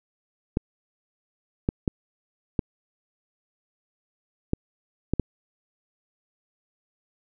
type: clicks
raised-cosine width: 3 ms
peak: -9 dBFS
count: 7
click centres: 0.571 / 1.689 / 1.878 / 2.592 / 4.534 / 5.136 / 5.197 s
effects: none